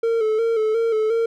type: tone with vibrato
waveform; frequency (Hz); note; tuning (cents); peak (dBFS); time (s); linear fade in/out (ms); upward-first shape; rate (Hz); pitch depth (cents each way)
triangle; 446.2; A4; +24; -15; 0.03-1.26; 5; square; 2.8; 47
effects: none